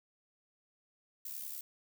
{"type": "noise with amplitude modulation", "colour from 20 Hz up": "violet", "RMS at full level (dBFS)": -40, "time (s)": [1.25, 1.61], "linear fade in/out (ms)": 5, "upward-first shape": "sine", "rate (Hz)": 70.8, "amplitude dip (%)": 65, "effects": []}